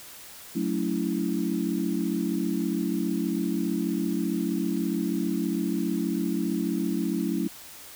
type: chord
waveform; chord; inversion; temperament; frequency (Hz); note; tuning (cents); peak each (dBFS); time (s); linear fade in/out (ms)
sine; F# minor seventh; none; equal with one note detuned; 185 / 220 / 283.2 / 329.6; F#3 / A3 / C#4 / E4; 0 / 0 / +37 / 0; -30; 0.55-7.48; 10
effects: white hiss -45 dBFS RMS until 7.95 s